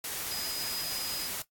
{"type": "tone in noise", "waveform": "sine", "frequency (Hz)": 4978, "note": "D#8", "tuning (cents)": 0, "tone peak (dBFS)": -34, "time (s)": [0.31, 1.27], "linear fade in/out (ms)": 2, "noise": "white", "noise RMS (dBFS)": -36, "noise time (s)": [0.04, 1.42], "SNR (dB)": -1, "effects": ["noise-tail reverb RT60 0.1 s tail -17 dB re dry", "AAC 64 kbps"]}